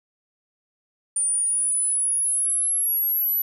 sine linear sweep, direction up, 9220 to 11930 Hz, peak -17 dBFS, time 1.16-3.42 s, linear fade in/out 5 ms, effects tanh soft clip ceiling -19 dBFS

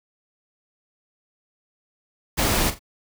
pink noise with echo, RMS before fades -21 dBFS, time 2.37-2.71 s, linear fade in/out 20 ms, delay 42 ms, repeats 2, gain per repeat -12 dB, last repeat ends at 2.794 s, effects none

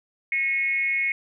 sine tone with frequency modulation, 2182 Hz, C#7, 28 cents flat, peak -21 dBFS, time 0.32-1.12 s, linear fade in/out 2 ms, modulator 288 Hz, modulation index 0.51, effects none

